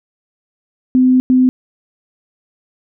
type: tone bursts at uneven times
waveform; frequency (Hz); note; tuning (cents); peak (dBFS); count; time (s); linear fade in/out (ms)
sine; 255.5; C4; -41; -7; 2; 0.95-1.2 / 1.3-1.49; 0
effects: none